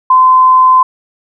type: tone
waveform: sine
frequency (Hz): 1028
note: C6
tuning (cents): -31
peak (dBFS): -3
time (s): 0.1-0.83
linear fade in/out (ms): 5
effects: none